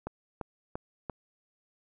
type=click train; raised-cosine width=1 ms; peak=-21 dBFS; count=4; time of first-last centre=0.07-1.097 s; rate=2.92 Hz; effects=none